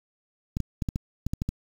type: clicks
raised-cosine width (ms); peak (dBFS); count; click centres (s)
5; -15; 9; 0.569 / 0.603 / 0.822 / 0.888 / 0.959 / 1.266 / 1.335 / 1.419 / 1.49
effects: 7-bit